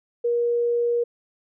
sine tone, 475.2 Hz, A#4, 33 cents sharp, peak -19 dBFS, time 0.24-1.04 s, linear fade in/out 10 ms, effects none

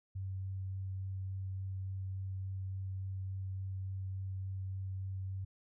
sine tone with vibrato, 95.4 Hz, G2, 47 cents flat, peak -37 dBFS, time 0.15-5.45 s, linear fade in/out 10 ms, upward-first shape sine, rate 3.5 Hz, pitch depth 8 cents each way, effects none

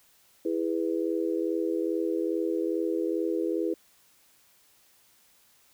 sine chord, E major, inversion none, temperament just, 329.6 / 412 / 494.4 Hz, E4 / G#4 / B4, 0 / -14 / +2 cents, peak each -28 / -31 / -32 dBFS, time 0.45-3.74 s, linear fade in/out 5 ms, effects white hiss -62 dBFS RMS until 5.73 s

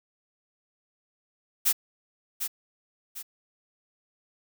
blue noise with echo, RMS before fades -22 dBFS, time 1.65-1.73 s, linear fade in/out 20 ms, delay 750 ms, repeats 2, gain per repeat -8 dB, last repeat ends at 3.23 s, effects none

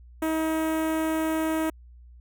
sawtooth tone with notch filter, 318.2 Hz, D#4, 39 cents sharp, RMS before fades -26 dBFS, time 0.22-1.7 s, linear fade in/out 5 ms, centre 4600 Hz, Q 0.6, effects added 60 Hz sine -46 dBFS peak until 2.2 s

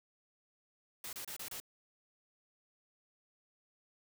white noise bursts, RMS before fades -44 dBFS, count 5, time 1.04-1.601 s, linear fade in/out 2 ms, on 89 ms, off 29 ms, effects none

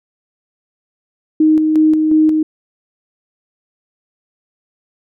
sine tone with tremolo, 311.5 Hz, D#4, 2 cents sharp, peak -7 dBFS, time 1.4-2.43 s, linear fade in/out 5 ms, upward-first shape square, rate 2.8 Hz, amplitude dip 35%, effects none

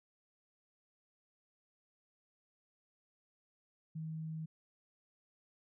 sine tone, 158.9 Hz, D#3, 37 cents sharp, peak -39 dBFS, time 3.95-4.46 s, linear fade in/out 10 ms, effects none

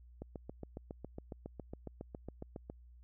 click train, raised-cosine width 2 ms, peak -30 dBFS, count 19, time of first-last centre 0.22-2.699 s, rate 7.26 Hz, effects added 60 Hz sine -55 dBFS peak until 3.03 s

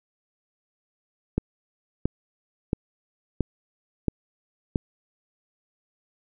click train, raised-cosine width 3 ms, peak -9 dBFS, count 6, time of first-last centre 1.38-4.758 s, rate 1.48 Hz, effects none

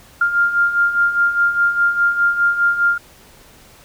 sine beating tone pair, 1396.9 / 1401.8 Hz, F6 / F6, 0 / +6 cents, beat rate 4.9 Hz, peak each -20 / -14 dBFS, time 0.21-2.98 s, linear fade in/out 5 ms, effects pink hiss -46 dBFS RMS until 3.84 s

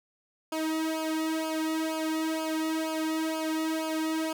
sawtooth tone with flanger, 317.6 Hz, D#4, 36 cents sharp, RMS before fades -30 dBFS, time 0.52-4.33 s, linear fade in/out 5 ms, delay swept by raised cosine 0.51 to 1.91 ms, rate 2.1 Hz, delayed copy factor -0.9, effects none

